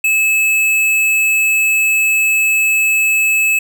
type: tone with tanh clipping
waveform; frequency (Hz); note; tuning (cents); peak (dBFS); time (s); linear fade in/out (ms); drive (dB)
sine; 2600; E7; -24; -12; 0.04-3.59; 5; 17
effects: none